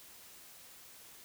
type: silence
effects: white hiss -55 dBFS RMS until 1.24 s